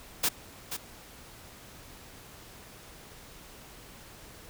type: noise with echo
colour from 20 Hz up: white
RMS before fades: -26 dBFS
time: 0.23-0.29 s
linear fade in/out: 10 ms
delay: 480 ms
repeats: 1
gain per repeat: -9 dB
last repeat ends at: 0.77 s
effects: pink hiss -50 dBFS RMS until 4.49 s